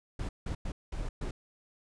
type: noise bursts at uneven times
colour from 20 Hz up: brown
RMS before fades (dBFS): -35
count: 5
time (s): 0.19-0.29 / 0.46-0.55 / 0.65-0.72 / 0.92-1.09 / 1.21-1.31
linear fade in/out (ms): 5
effects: resampled to 22050 Hz